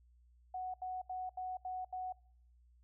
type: tone bursts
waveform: sine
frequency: 740 Hz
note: F#5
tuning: in tune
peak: -38 dBFS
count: 6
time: 0.54-2.125 s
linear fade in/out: 5 ms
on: 200 ms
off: 77 ms
effects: noise-tail reverb RT60 0.7 s tail -25 dB re dry + added 60 Hz sine -63 dBFS peak until 2.83 s